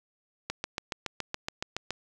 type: click train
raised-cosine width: 0.2 ms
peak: -14 dBFS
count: 11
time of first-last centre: 0.5-1.906 s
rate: 7.11 Hz
effects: none

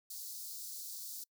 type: high-pass noise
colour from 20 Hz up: white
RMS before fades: -45 dBFS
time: 0.1-1.24 s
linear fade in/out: 5 ms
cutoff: 4100 Hz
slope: 48 dB/octave
effects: noise-tail reverb RT60 0.1 s tail -26 dB re dry

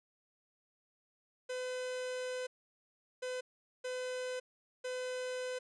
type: tone bursts at uneven times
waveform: 45% pulse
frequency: 506 Hz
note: B4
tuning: 42 cents sharp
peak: -37 dBFS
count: 4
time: 1.49-2.47 / 3.22-3.41 / 3.84-4.4 / 4.84-5.59 s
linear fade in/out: 10 ms
effects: resampled to 22050 Hz

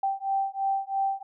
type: beating tone pair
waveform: sine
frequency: 780 / 783 Hz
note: G5 / G5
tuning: -9 / -2 cents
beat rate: 3 Hz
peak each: -28 dBFS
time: 0.03-1.23 s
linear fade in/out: 5 ms
effects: none

